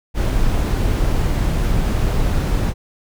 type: noise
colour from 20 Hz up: brown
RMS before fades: -17 dBFS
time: 0.14-2.74 s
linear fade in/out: 50 ms
effects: none